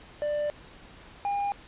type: tone pair in turn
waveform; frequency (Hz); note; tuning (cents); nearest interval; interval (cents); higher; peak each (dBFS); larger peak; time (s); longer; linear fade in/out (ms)
triangle; 592 / 807.8; D5 / G#5; +14 / -48; perfect fourth; 538; second; -24; neither; 0.22-0.5 / 1.25-1.52; first; 0
effects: pink hiss -50 dBFS RMS until 1.67 s + resampled to 8000 Hz